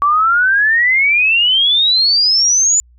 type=exponential sweep; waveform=sine; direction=up; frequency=1134 to 7080 Hz; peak=-9 dBFS; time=0.02-2.8 s; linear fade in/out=0 ms; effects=added 60 Hz sine -44 dBFS peak until 2.98 s